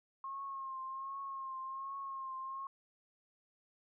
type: tone with vibrato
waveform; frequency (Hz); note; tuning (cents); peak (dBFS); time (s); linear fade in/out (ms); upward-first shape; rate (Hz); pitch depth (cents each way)
sine; 1075; C6; +47; -40; 0.24-2.67; 2; triangle; 1.3; 44
effects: none